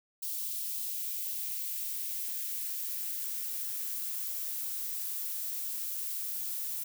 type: noise with high-pass filter sweep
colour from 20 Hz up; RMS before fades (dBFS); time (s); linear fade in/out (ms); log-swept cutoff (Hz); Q
violet; -36; 0.22-6.84; 10; 3300 to 510; 1.3
effects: none